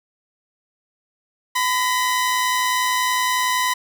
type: tone pair together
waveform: sawtooth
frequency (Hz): 1007 / 1903.3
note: B5 / A#6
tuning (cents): +33 / +36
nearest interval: major seventh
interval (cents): 1103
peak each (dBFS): -15 / -22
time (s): 1.55-3.74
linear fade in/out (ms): 10
effects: none